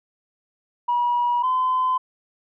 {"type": "tone pair in turn", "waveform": "sine", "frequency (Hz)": [965, 1022.4], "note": ["B5", "C6"], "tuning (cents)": [-40, -40], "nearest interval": "minor second", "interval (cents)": 100, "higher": "second", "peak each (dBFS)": -17, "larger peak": "neither", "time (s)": [[0.88, 1.43], [1.43, 1.98]], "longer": "neither", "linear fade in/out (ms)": 10, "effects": ["tanh soft clip ceiling -14 dBFS"]}